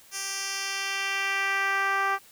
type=tone with band-pass filter sweep; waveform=10% pulse; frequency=392 Hz; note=G4; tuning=in tune; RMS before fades=-28 dBFS; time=0.11-2.19 s; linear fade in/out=50 ms; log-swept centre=7500 to 1100 Hz; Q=1.3; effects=white hiss -54 dBFS RMS until 2.31 s